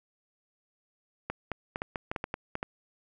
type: clicks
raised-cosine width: 0.5 ms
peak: -17 dBFS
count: 11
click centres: 1.3 / 1.517 / 1.759 / 1.819 / 1.958 / 2.115 / 2.162 / 2.241 / 2.341 / 2.554 / 2.629 s
effects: none